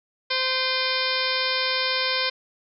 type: harmonic tone with a mistuned harmonic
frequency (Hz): 518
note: C5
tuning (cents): -17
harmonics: 1 / 2 / 3 / 4 / 5 / 6 / 7 / 8 / 9 / 10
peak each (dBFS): -31 / -31 / -31 / -31 / -31 / -31 / -31 / -31 / -31 / -31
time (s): 0.3-2.3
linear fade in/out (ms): 10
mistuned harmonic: 5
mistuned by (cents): -110
effects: none